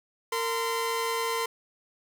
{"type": "tone pair together", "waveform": "sawtooth", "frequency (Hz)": [458.4, 1029], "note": ["A#4", "C6"], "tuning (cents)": [-29, -29], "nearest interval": "octave + major second", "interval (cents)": 1400, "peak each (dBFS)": -26, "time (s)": [0.32, 1.46], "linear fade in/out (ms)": 5, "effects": []}